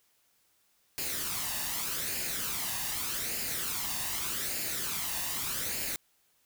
white noise with flanger, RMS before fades -34 dBFS, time 0.98-5.96 s, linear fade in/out 0 ms, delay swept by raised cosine 0.42 to 1.1 ms, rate 0.83 Hz, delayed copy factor +0.55, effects white hiss -70 dBFS RMS until 6.45 s

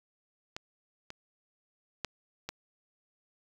clicks, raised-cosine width 0.2 ms, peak -20 / -25 / -15 / -19 dBFS, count 4, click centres 0.565 / 1.104 / 2.047 / 2.49 s, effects 8-bit

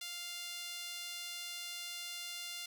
sawtooth tone with high-pass filter, 698.5 Hz, F5, in tune, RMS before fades -44 dBFS, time 0.01-2.66 s, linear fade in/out 5 ms, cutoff 3100 Hz, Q 1.3, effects none

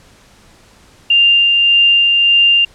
sine tone with tremolo, 2794 Hz, F7, in tune, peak -6 dBFS, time 1.1-2.65 s, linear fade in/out 5 ms, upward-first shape sine, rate 1.7 Hz, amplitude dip 25%, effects pink hiss -46 dBFS RMS until 2.74 s + low-pass 9000 Hz 12 dB/octave

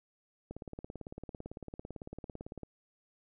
click train, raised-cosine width 2 ms, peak -29 dBFS, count 39, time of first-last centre 0.51-2.633 s, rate 17.9 Hz, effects none

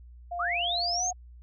sine tone with pitch glide, 698.5 to 726.9 Hz, F5 to F#5, 0 to -31 cents, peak -31 dBFS, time 0.31-1.13 s, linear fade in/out 10 ms, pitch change +69 cents, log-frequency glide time 0.95-1.01 s
sine linear sweep, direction up, 1100 to 6670 Hz, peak -27 dBFS, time 0.39-1.11 s, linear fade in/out 10 ms
effects added 60 Hz sine -46 dBFS peak until 1.42 s

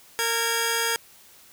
10% pulse tone pair together, 460 / 1639.3 Hz, A#4 / G#6, -23 / -23 cents, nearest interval octave + minor seventh, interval 2200 cents, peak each -17 dBFS, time 0.19-0.96 s, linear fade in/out 0 ms, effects white hiss -52 dBFS RMS until 1.52 s

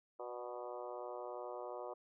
harmonic tone with a mistuned harmonic, 122.8 Hz, B2, 9 cents flat, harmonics 3 / 4 / 5 / 6 / 7 / 8 / 9 / 10, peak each -50 / -48 / -48 / -51 / -56 / -53 / -56 / -57 dBFS, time 0.19-1.94 s, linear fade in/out 10 ms, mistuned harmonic 5, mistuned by -32 cents, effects none

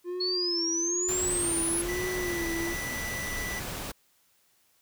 triangle tone with vibrato, 349.2 Hz, F4, in tune, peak -29 dBFS, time 0.04-2.75 s, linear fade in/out 50 ms, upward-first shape sine, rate 1.1 Hz, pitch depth 83 cents each way
sine exponential sweep, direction up, 4317 to 10730 Hz, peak -27 dBFS, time 0.2-1.82 s, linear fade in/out 10 ms
pink noise, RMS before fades -36 dBFS, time 1.08-3.92 s, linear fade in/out 10 ms
square tone, 1975.5 Hz, B6, in tune, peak -35 dBFS, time 1.88-3.6 s, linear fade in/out 10 ms
effects white hiss -67 dBFS RMS until 4.81 s

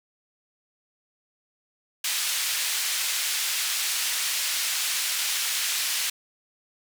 pink band-pass noise, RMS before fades -27 dBFS, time 2.04-6.1 s, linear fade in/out 5 ms, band 2500 to 14000 Hz, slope 12 dB/octave, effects none

